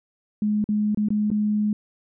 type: tone with dropouts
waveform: sine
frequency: 210.3 Hz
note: G#3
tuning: 22 cents sharp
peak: -19 dBFS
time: 0.42-1.73 s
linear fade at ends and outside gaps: 2 ms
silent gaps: 0.642-0.689 / 0.947-0.973 / 1.086-1.104 / 1.303-1.314 s
effects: none